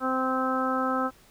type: harmonic tone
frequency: 260 Hz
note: C4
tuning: 11 cents flat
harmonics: 1 / 2 / 3 / 4 / 5 / 6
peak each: -29 / -31 / -33 / -34 / -28 / -38 dBFS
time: 0-1.11 s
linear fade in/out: 50 ms
effects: pink hiss -57 dBFS RMS until 1.3 s